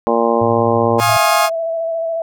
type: harmonic tone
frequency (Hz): 116.2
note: A#2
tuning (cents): -5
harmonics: 2 / 3 / 4 / 5 / 6 / 7 / 8 / 9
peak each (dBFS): -20 / -21 / -17 / -18 / -24 / -20 / -26 / -21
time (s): 0.07-1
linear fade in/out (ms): 0
type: tone with tremolo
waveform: sine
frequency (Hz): 110.8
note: A2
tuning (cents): +13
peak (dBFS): -19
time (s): 0.41-1.17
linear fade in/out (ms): 5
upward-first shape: triangle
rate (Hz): 12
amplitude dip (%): 45
type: chord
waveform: 35% pulse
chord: F minor seventh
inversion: none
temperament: equal with one note detuned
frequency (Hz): 698.5 / 830.6 / 1074.1 / 1244.5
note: F5 / Ab5 / C6 / Eb6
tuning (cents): 0 / 0 / +45 / 0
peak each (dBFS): -16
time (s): 0.98-1.5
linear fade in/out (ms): 50
type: tone with vibrato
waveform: sine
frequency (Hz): 659.3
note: E5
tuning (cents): 0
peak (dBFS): -17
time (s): 1.09-2.22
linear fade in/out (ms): 2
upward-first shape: square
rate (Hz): 14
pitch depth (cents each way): 16
effects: none